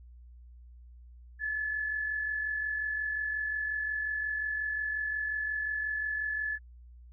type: tone with amplitude modulation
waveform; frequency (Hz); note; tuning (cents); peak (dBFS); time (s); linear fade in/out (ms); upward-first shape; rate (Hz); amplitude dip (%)
sine; 1722; A6; -38; -28; 1.39-6.59; 50; sine; 45.6; 45
effects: added 60 Hz sine -49 dBFS peak until 7.12 s